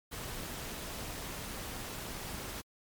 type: noise with amplitude modulation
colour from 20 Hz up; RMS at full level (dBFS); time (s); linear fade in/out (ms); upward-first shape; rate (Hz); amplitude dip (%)
pink; -39; 0.11-2.62; 20; sine; 248; 50
effects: MP3 96 kbps